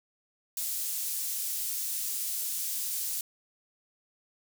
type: high-pass noise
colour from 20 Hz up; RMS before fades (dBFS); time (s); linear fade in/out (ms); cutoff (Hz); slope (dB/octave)
pink; -33; 0.57-3.21; 2; 8100; 12
effects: none